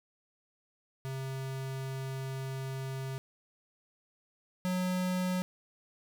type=tone pair in turn; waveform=square; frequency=133.4 / 182.92 Hz; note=C3 / F#3; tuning=+34 / -20 cents; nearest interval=perfect fourth; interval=546 cents; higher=second; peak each=-36 / -30 dBFS; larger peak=second; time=1.05-3.18 / 4.65-5.42 s; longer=first; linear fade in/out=0 ms; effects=none